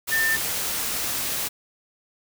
sine tone in noise, 1794 Hz, A6, 33 cents sharp, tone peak -20 dBFS, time 0.11-0.37 s, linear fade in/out 20 ms, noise white, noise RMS -27 dBFS, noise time 0.07-1.49 s, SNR +4 dB, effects none

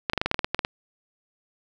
clicks, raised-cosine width 0.3 ms, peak -7 dBFS, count 12, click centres 0.098 / 0.134 / 0.177 / 0.215 / 0.26 / 0.314 / 0.344 / 0.392 / 0.445 / 0.546 / 0.592 / 0.649 s, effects none

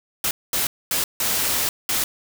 white noise bursts at uneven times, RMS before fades -22 dBFS, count 5, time 0.24-0.31 / 0.53-0.67 / 0.91-1.04 / 1.2-1.69 / 1.89-2.04 s, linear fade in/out 2 ms, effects none

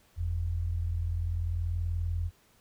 sine tone pair together, 45.14 / 85.6 Hz, F#1 / F2, -42 / -34 cents, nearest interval major seventh, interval 1108 cents, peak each -34 / -29 dBFS, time 0.16-2.31 s, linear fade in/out 50 ms, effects pink hiss -64 dBFS RMS until 2.6 s

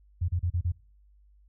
sine tone bursts, 87.7 Hz, F2, 8 cents sharp, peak -24 dBFS, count 5, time 0.21-0.721 s, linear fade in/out 10 ms, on 75 ms, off 34 ms, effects noise-tail reverb RT60 0.4 s tail -21 dB re dry + added 50 Hz sine -56 dBFS peak until 1.48 s

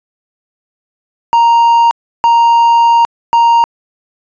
triangle tone bursts at uneven times, 932.3 Hz, A#5, in tune, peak -3 dBFS, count 3, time 1.33-1.91 / 2.24-3.05 / 3.33-3.64 s, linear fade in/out 0 ms, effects resampled to 16000 Hz

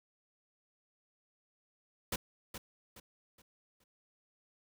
pink noise with echo, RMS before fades -35 dBFS, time 2.12-2.16 s, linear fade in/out 5 ms, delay 420 ms, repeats 4, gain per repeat -9 dB, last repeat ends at 3.84 s, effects none

